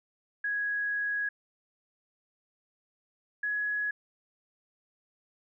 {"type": "tone pair in turn", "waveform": "sine", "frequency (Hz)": [1663, 1680.4], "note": ["G#6", "G#6"], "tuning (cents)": [2, 20], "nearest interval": "unison", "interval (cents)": 18, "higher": "second", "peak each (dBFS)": -28, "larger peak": "neither", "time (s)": [[0.44, 1.29], [3.43, 3.91]], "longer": "first", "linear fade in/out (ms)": 5, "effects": []}